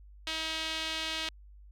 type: tone with band-pass filter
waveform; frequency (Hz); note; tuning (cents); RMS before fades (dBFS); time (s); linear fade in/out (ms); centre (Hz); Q
sawtooth; 319.1; D#4; +44; -35; 0.27-1.29; 2; 3400; 2
effects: added 50 Hz sine -50 dBFS peak until 1.71 s